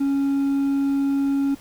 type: tone with hard clipping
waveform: triangle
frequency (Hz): 277.1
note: C#4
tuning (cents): -1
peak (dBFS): -19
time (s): 0-1.55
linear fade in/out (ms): 10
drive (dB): 5
effects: pink hiss -48 dBFS RMS until 1.6 s